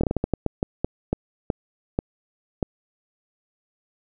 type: slowing click train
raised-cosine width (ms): 2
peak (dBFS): -8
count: 14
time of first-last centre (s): 0.01-2.628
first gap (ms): 25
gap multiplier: 1.31
effects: none